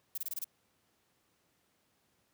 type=noise bursts; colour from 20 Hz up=violet; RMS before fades=-37 dBFS; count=6; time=0.15-0.444 s; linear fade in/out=5 ms; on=29 ms; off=24 ms; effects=pink hiss -74 dBFS RMS until 2.33 s + high-pass 100 Hz 12 dB/octave